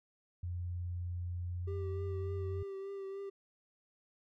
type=tone with pitch glide; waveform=sine; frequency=88.1 to 90.68 Hz; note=F2 to F#2; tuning=+16 to -34 cents; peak=-36 dBFS; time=0.43-2.63 s; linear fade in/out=5 ms; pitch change=+50 cents; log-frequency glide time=1.45-2.09 s
type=tone with vibrato; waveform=triangle; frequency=392 Hz; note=G4; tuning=in tune; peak=-38 dBFS; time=1.67-3.3 s; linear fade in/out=10 ms; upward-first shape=triangle; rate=3.4 Hz; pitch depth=28 cents each way
effects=none